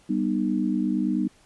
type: chord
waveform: sine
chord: G augmented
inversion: none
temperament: just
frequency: 196 / 245 / 306.2 Hz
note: G3 / B3 / D#4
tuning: 0 / -14 / -28 cents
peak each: -26 dBFS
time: 0.09-1.28 s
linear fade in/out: 10 ms
effects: pink hiss -58 dBFS RMS until 1.45 s + resampled to 24000 Hz